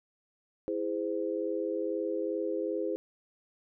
sine chord, E augmented, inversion none, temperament just, 329.6 / 412 / 515 Hz, E4 / G#4 / B#4, 0 / -14 / -28 cents, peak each -34 / -34 / -34 dBFS, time 0.68-2.96 s, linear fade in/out 0 ms, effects none

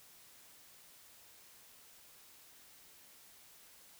silence, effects white hiss -60 dBFS RMS until 3.99 s

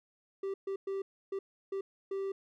triangle tone bursts at uneven times, 390 Hz, G4, 9 cents flat, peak -31 dBFS, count 6, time 0.43-0.54 / 0.67-0.76 / 0.87-1.02 / 1.32-1.39 / 1.72-1.81 / 2.11-2.32 s, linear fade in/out 5 ms, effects none

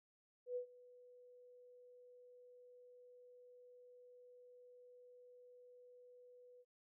sine tone with ADSR envelope, 493.9 Hz, B4, in tune, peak -38 dBFS, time 0.46-6.65 s, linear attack 100 ms, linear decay 98 ms, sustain -22 dB, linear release 46 ms, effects none

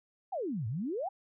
sine exponential two-way sweep, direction down then up, 830.6 to 102.6 to 830.6 Hz, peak -32 dBFS, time 0.32-1.09 s, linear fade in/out 10 ms, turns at 0.67 s, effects none

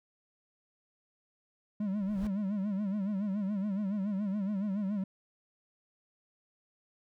triangle tone with vibrato, 200.6 Hz, G3, 40 cents sharp, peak -28 dBFS, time 1.8-5.04 s, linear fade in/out 5 ms, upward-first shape sine, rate 7.1 Hz, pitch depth 110 cents each way
brown noise with exponential growth, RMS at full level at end -37 dBFS, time 1.9-2.27 s, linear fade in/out 1 ms, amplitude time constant 79 ms
effects none

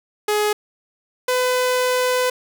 sawtooth tone pair in turn, 420 / 503.2 Hz, G#4 / B4, +19 / +32 cents, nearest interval minor third, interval 313 cents, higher second, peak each -13 dBFS, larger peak neither, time 0.28-0.53 / 1.28-2.3 s, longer second, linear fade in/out 5 ms, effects none

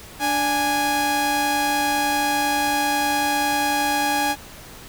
sawtooth tone pair together, 292.7 / 828 Hz, D4 / G#5, -6 / -5 cents, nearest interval octave + tritone, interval 1801 cents, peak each -22 / -16 dBFS, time 0.19-4.36 s, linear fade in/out 50 ms, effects pink hiss -41 dBFS RMS until 4.88 s

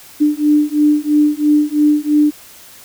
sine beating tone pair, 296.6 / 299.6 Hz, D4 / D4, +17 / +35 cents, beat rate 3 Hz, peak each -13 dBFS, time 0.2-2.31 s, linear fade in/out 20 ms, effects white hiss -40 dBFS RMS until 2.84 s

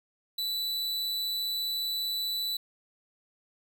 45% pulse tone with amplitude modulation, 3967 Hz, B7, 7 cents sharp, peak -28 dBFS, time 0.38-2.57 s, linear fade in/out 5 ms, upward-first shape sine, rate 201 Hz, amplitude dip 35%, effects none

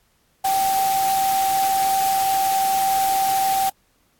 sine tone in noise, 775 Hz, G5, 20 cents flat, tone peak -17 dBFS, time 0.44-3.7 s, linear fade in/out 10 ms, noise white, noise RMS -28 dBFS, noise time 0.44-3.7 s, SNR +8 dB, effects pink hiss -63 dBFS RMS until 4.19 s + AAC 64 kbps

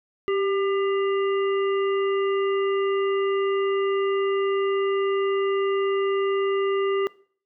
harmonic tone with a mistuned harmonic, 400.1 Hz, G4, 35 cents sharp, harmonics 1 / 3 / 5 / 7, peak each -21 / -31 / -35 / -38 dBFS, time 0.28-7.07 s, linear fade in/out 0 ms, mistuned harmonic 1, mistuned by -36 cents, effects noise-tail reverb RT60 0.5 s tail -21 dB re dry

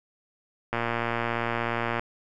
click train, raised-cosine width 0.5 ms, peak -12 dBFS, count 149, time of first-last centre 0.73-1.995 s, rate 117 Hz, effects none

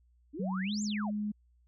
sine exponential two-way sweep, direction up then down, 261.6 to 7610 to 529 Hz, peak -38 dBFS, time 0.33-1.11 s, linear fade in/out 20 ms, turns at 0.83 s
sine tone with pitch glide, 188.5 to 209.2 Hz, F#3 to G#3, +32 to +13 cents, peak -31 dBFS, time 0.39-1.32 s, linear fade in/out 10 ms, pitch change +181 cents, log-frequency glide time 0.63-0.71 s
effects added 60 Hz sine -63 dBFS peak until 1.67 s

